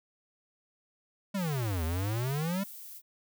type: exponential two-way sweep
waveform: square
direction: down then up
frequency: 207.7 to 78 to 203.4 Hz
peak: -30 dBFS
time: 1.34-2.64 s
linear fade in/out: 10 ms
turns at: 1.84 s
type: noise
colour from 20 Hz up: violet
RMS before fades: -46 dBFS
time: 1.36-3.02 s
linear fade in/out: 50 ms
effects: none